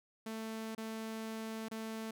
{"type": "tone with dropouts", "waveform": "sawtooth", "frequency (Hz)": 221.8, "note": "A3", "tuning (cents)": 14, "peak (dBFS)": -36, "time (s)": [0.26, 2.11], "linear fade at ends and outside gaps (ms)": 5, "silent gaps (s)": [[0.75, 0.778], [1.685, 1.713]], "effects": []}